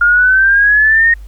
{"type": "exponential sweep", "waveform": "sine", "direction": "up", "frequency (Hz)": [1407, 1864.7], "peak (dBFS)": -6, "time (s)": [0.01, 1.14], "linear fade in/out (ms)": 5, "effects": ["added 50 Hz sine -28 dBFS peak until 1.27 s", "pink hiss -51 dBFS RMS until 1.27 s"]}